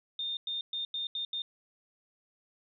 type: tone bursts at uneven times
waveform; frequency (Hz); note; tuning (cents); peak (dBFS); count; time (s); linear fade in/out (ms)
sine; 3635; A#7; -44; -32; 6; 0.19-0.37 / 0.47-0.61 / 0.73-0.85 / 0.94-1.07 / 1.15-1.25 / 1.33-1.42; 2
effects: none